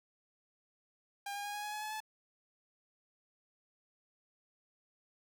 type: tone with pitch steps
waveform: sawtooth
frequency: 804 / 812.4 / 820.9 / 829.5 / 838.1 / 846.9 / 855.8 / 864.7 Hz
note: G5 / G#5 / G#5 / G#5 / G#5 / G#5 / A5 / A5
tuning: +44 / -38 / -20 / -2 / +16 / +34 / -48 / -30 cents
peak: -35 dBFS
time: 1.26-2.004 s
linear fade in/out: 5 ms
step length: 93 ms
effects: none